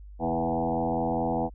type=tone with frequency modulation; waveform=sine; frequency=493.9 Hz; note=B4; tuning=in tune; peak=-24 dBFS; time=0.19-1.5 s; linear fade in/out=50 ms; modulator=84.7 Hz; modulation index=4.1; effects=added 50 Hz sine -42 dBFS peak until 1.54 s